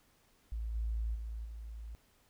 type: tone with level steps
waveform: sine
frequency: 55.7 Hz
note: A1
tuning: 22 cents sharp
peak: -35 / -32 / -38 / -42 dBFS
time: 0.52-1.95 s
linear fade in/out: 0 ms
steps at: 0.74 / 1.14 / 1.44 s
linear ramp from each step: 20 ms
effects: pink hiss -69 dBFS RMS until 2.29 s